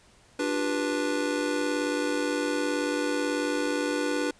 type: chord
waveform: square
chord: G dominant seventh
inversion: second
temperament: just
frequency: 294 / 352.8 / 392 / 490 Hz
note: D4 / F4 / G4 / B4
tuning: +2 / +18 / 0 / -14 cents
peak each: -30 / -35 / -36 / -31 dBFS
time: 0.39-4.31 s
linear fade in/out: 5 ms
effects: pink hiss -58 dBFS RMS until 4.39 s + resampled to 22050 Hz